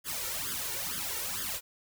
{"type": "noise with flanger", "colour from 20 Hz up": "white", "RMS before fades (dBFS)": -35, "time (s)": [0.04, 1.61], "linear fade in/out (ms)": 50, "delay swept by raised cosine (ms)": [0.6, 2.2], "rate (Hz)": 2.2, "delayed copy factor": 1, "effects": []}